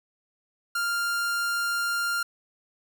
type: tone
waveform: 45% pulse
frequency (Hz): 1396.9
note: F6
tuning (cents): 0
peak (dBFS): -25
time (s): 0.75-2.23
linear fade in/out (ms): 5
effects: none